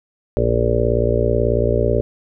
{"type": "harmonic tone", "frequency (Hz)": 58.27, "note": "A#1", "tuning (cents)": 0, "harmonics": [1, 2, 4, 5, 6, 7, 8, 9, 10], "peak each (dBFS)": [-21, -21, -26, -32, -27, -21, -22, -27, -22], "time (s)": [0.37, 2.01], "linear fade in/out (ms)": 0, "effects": []}